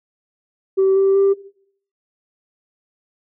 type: tone with pitch steps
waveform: sine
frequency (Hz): 384.6 / 389.1 / 393.6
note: G4 / G4 / G4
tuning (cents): -33 / -13 / +7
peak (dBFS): -10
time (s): 0.77-1.34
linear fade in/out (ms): 20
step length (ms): 190
effects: noise-tail reverb RT60 0.6 s tail -18 dB re dry + tanh soft clip ceiling -9 dBFS